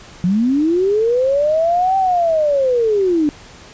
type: linear two-way sweep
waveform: sine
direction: up then down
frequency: 170 to 778 to 287.8 Hz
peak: -12 dBFS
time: 0.24-3.29 s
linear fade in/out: 0 ms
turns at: 1.97 s
effects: pink hiss -40 dBFS RMS until 3.73 s + resampled to 16000 Hz

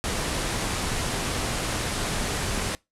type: low-pass noise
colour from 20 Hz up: pink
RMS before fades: -28 dBFS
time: 0.04-2.75 s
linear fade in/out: 0 ms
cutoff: 11000 Hz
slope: 48 dB/octave
effects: noise-tail reverb RT60 0.2 s tail -23 dB re dry

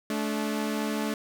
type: tone pair together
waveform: sawtooth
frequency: 216.2 / 289.9 Hz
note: A3 / D4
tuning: -30 / -22 cents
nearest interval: perfect fourth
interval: 508 cents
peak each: -25 / -28 dBFS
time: 0.1-1.14 s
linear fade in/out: 2 ms
effects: none

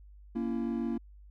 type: chord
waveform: triangle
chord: A# diminished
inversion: none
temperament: just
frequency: 233.1 / 279.7 / 335.6 Hz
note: A#3 / C#4 / E4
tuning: 0 / +16 / +31 cents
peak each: -30 / -35 / -34 dBFS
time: 0.35-0.98 s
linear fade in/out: 10 ms
effects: added 50 Hz sine -50 dBFS peak until 1.3 s

